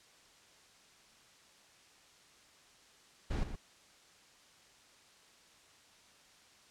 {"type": "noise with echo", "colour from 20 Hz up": "brown", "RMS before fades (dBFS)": -33, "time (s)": [3.3, 3.44], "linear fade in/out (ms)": 10, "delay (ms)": 120, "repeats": 1, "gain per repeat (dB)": -9, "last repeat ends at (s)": 3.56, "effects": ["white hiss -62 dBFS RMS until 6.7 s", "low-pass 7000 Hz 12 dB/octave"]}